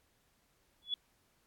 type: tone with exponential growth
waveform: sine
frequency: 3403 Hz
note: G#7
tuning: 41 cents sharp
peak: -28 dBFS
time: 0.82-0.94 s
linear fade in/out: 2 ms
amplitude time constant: 24 ms
effects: pink hiss -73 dBFS RMS until 1.46 s + AAC 64 kbps